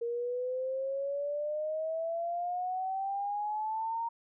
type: exponential sweep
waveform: sine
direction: up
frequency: 466.2 to 932.3 Hz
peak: -31 dBFS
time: 0.01-4.09 s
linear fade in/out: 10 ms
effects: none